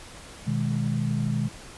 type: chord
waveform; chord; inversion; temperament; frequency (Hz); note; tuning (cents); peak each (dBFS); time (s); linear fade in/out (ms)
sine; G# minor; first; equal; 123.47 / 155.56 / 207.7; B2 / D#3 / G#3; 0 / 0 / 0; -27 / -28 / -28; 0.46-1.49; 20
effects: pink hiss -44 dBFS RMS until 1.77 s + resampled to 24000 Hz